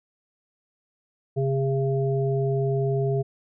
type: harmonic tone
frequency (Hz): 135.4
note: C#3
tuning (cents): -40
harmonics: 1 / 3 / 5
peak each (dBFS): -23 / -25 / -33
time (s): 1.36-3.23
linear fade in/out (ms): 20
effects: none